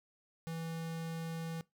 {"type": "tone", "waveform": "square", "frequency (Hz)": 164.2, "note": "E3", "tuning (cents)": -6, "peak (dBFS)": -39, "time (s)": [0.47, 1.61], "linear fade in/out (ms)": 0, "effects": ["noise-tail reverb RT60 0.2 s tail -22 dB re dry"]}